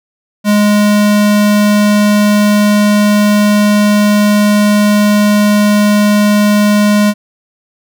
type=tone; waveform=square; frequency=207.7 Hz; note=G#3; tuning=in tune; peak=-7 dBFS; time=0.44-7.14 s; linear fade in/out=50 ms; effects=none